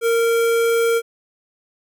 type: tone with notch filter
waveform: square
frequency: 462.2 Hz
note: A#4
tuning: 15 cents flat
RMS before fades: -17 dBFS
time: 0.01-1.02 s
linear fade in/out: 50 ms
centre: 4500 Hz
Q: 1.8
effects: none